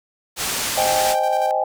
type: low-pass noise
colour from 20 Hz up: white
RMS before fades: -24 dBFS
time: 0.36-1.16 s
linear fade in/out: 50 ms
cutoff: 9300 Hz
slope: 12 dB/octave
type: chord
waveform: sine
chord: Ab major seventh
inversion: first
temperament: equal with one note detuned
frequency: 523.3 / 622.3 / 784 / 840.7 Hz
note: C5 / Eb5 / G5 / Ab5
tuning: 0 / 0 / 0 / +21 cents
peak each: -25 / -22 / -21 / -25 dBFS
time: 0.77-1.64 s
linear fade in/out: 5 ms
type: tone with tremolo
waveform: sawtooth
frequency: 784 Hz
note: G5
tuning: in tune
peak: -24 dBFS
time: 0.78-1.51 s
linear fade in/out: 0 ms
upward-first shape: square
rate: 11 Hz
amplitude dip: 55%
effects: none